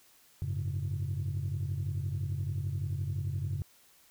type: chord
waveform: sine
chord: F# suspended second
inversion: none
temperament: just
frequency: 92.5 / 104.06 / 138.75 Hz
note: F#2 / G#2 / C#3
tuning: 0 / +4 / +2 cents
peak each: -33 / -35 / -34 dBFS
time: 0.42-3.62 s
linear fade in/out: 0 ms
effects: tanh soft clip ceiling -26 dBFS + white hiss -62 dBFS RMS until 4.1 s